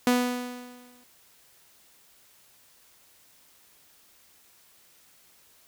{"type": "tone with exponential decay", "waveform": "sawtooth", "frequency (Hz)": 246.9, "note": "B3", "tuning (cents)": 0, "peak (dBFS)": -14, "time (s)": [0.07, 1.04], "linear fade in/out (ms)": 2, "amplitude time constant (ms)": 210, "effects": ["white hiss -59 dBFS RMS until 5.67 s"]}